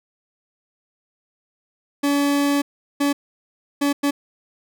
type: tone bursts at uneven times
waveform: 40% pulse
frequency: 284.7 Hz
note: C#4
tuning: 46 cents sharp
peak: -16 dBFS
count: 4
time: 2.03-2.62 / 3-3.13 / 3.81-3.93 / 4.03-4.11 s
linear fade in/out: 10 ms
effects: none